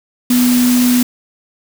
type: tone in noise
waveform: sine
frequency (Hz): 246.9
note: B3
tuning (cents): 0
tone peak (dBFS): -9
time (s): 0.3-1.03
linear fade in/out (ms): 5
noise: white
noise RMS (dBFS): -20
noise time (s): 0.3-1.03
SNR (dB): +8
effects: none